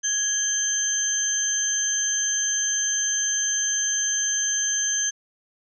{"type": "tone cluster", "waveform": "sine", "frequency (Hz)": [1664, 3166, 6250], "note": ["G#6", "G7", "G8"], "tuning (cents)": [3, 17, -6], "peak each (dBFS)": [-31, -31, -22], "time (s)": [0.03, 5.11], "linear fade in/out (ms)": 20, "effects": []}